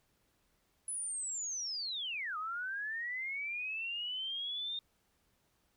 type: linear two-way sweep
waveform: sine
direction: down then up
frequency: 10190 to 1220 to 3667 Hz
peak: -36 dBFS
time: 0.88-4.79 s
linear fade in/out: 2 ms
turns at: 2.37 s
effects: pink hiss -75 dBFS RMS until 5.76 s

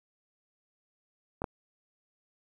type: clicks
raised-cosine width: 1 ms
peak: -20 / -17 dBFS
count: 2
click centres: 1.419 / 1.442 s
effects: 9-bit

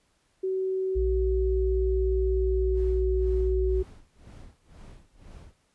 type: tone with pitch glide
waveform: sine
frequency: 378.1 to 374.8 Hz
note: F#4 to F#4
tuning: +38 to +22 cents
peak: -25 dBFS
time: 0.43-3.83 s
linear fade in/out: 10 ms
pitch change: -16 cents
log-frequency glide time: 2.31-3 s
type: tone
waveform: sine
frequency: 58.27 Hz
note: A#1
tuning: in tune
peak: -24 dBFS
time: 0.95-3.83 s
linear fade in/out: 20 ms
type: noise with tremolo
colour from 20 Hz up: brown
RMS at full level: -44 dBFS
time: 2.73-5.55 s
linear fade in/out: 50 ms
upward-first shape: sine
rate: 2 Hz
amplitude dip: 95%
effects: pink hiss -69 dBFS RMS until 5.74 s + resampled to 24000 Hz

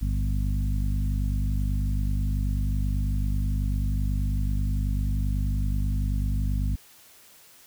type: harmonic tone with a mistuned harmonic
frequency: 50.4 Hz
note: G1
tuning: 49 cents sharp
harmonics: 1 / 2 / 3 / 4 / 5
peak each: -24 / -30 / -34 / -36 / -38 dBFS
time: 0.01-6.76 s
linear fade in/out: 10 ms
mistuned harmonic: 1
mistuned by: +82 cents
effects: white hiss -53 dBFS RMS until 7.66 s

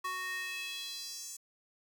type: tone with high-pass filter sweep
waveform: square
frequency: 370 Hz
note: F#4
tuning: in tune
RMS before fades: -40 dBFS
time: 0.04-1.37 s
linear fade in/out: 10 ms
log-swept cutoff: 1200 to 7300 Hz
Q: 3.1
effects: 10-bit

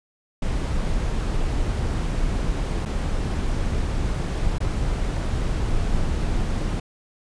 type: noise with dropouts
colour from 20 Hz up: brown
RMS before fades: -23 dBFS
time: 0.42-6.8 s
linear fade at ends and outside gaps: 5 ms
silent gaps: 2.853-2.857 / 4.584-4.603 s
effects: resampled to 22050 Hz

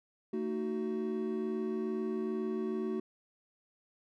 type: chord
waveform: triangle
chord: D# diminished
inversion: second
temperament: just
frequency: 224 / 311.1 / 373.4 Hz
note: A3 / D#4 / F#4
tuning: +31 / 0 / +16 cents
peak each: -34 / -39 / -33 dBFS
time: 0.33-3 s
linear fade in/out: 5 ms
effects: none

